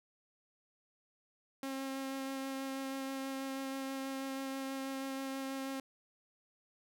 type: tone with vibrato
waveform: sawtooth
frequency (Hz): 268.9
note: C4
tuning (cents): +47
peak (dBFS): -34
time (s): 1.63-5.8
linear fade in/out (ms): 2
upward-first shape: sine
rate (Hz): 6.2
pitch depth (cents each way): 11
effects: none